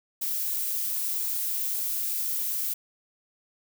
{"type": "noise", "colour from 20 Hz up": "violet", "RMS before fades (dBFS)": -29, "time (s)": [0.21, 2.74], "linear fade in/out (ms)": 10, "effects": []}